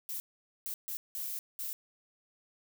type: noise bursts at uneven times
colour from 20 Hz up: violet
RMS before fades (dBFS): -38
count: 5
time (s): 0.09-0.2 / 0.66-0.74 / 0.88-0.97 / 1.15-1.39 / 1.59-1.73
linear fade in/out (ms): 0
effects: none